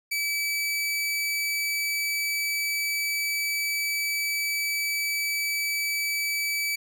sawtooth tone, 2300 Hz, D7, 37 cents flat, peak -22 dBFS, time 0.11-6.76 s, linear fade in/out 10 ms, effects none

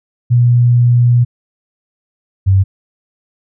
sine tone pair in turn, 121.2 / 96.2 Hz, B2 / G2, -32 / -32 cents, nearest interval major third, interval 400 cents, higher first, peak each -6 dBFS, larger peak neither, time 0.3-1.25 / 2.46-2.64 s, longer first, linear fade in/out 20 ms, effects none

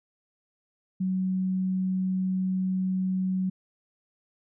sine tone, 186.9 Hz, F#3, 18 cents sharp, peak -24 dBFS, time 1-3.5 s, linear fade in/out 10 ms, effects none

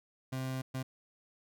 30% pulse tone bursts at uneven times, 130.81 Hz, C3, in tune, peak -32 dBFS, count 2, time 0.32-0.62 / 0.74-0.83 s, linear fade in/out 10 ms, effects none

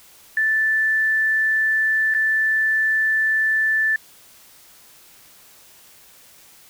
sine tone with dropouts, 1759 Hz, A6, 1 cent flat, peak -16 dBFS, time 0.37-3.96 s, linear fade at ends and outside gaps 2 ms, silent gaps 2.14-2.147 s, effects white hiss -49 dBFS RMS until 6.69 s

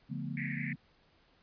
sine chord, B half-diminished seventh, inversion first, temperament equal with one note detuned, 143.73 / 174.61 / 220 / 246.9 Hz, D3 / F3 / A3 / B3, -37 / 0 / 0 / 0 cents, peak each -39 / -42 / -42 / -42 dBFS, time 0.09-0.76 s, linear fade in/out 20 ms
pink band-pass noise, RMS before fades -41 dBFS, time 0.37-0.73 s, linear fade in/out 2 ms, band 1800 to 2300 Hz, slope 96 dB/octave
effects pink hiss -67 dBFS RMS until 1.42 s + resampled to 11025 Hz

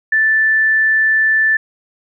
sine tone, 1760 Hz, A6, in tune, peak -10 dBFS, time 0.12-1.57 s, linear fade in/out 5 ms, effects none

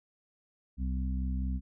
harmonic tone, 64.5 Hz, C2, 24 cents flat, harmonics 1 / 2 / 3 / 4, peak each -30 / -44 / -38 / -42 dBFS, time 0.77-1.61 s, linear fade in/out 50 ms, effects none

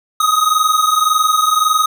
square tone pair together, 1245.2 / 1267 Hz, D#6 / D#6, +1 / +31 cents, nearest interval unison, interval 30 cents, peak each -15 dBFS, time 0.2-1.86 s, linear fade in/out 5 ms, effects none

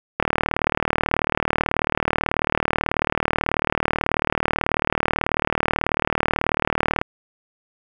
click train, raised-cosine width 0.5 ms, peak -3 dBFS, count 262, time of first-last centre 0.2-7.015 s, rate 38.3 Hz, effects 7-bit

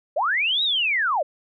sine linear two-way sweep, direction up then down, 516 to 3890 to 516 Hz, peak -19 dBFS, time 0.16-1.23 s, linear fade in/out 10 ms, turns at 0.63 s, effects none

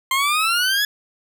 20% pulse exponential sweep, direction up, 1046.5 to 1709 Hz, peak -12 dBFS, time 0.11-0.85 s, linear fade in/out 2 ms, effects none

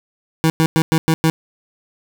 25% pulse tone bursts, 160.8 Hz, E3, 43 cents flat, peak -8 dBFS, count 6, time 0.44-1.3 s, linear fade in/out 0 ms, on 60 ms, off 100 ms, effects none

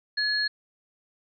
sine tone pair together, 1700 / 4284 Hz, G#6 / C8, +40 / +40 cents, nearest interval octave + major third, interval 1600 cents, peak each -26 dBFS, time 0.17-0.48 s, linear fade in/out 10 ms, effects none

